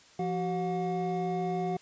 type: tone cluster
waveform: triangle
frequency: 172.6 / 378.4 / 721 Hz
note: F3 / F#4 / F#5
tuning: -20 / +39 / -45 cents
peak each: -31 dBFS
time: 0.19-1.77 s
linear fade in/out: 5 ms
effects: white hiss -57 dBFS RMS until 1.81 s + resampled to 16000 Hz